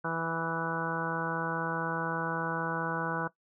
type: harmonic tone with a mistuned harmonic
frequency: 164.81 Hz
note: E3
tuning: in tune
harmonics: 1 / 2 / 3 / 4 / 5 / 6 / 7 / 8 / 9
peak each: -37 / -40 / -38 / -41 / -40 / -39 / -40 / -41 / -35 dBFS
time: 0.04-3.28 s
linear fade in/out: 10 ms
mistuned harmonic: 8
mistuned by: -21 cents
effects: noise-tail reverb RT60 0.1 s tail -17 dB re dry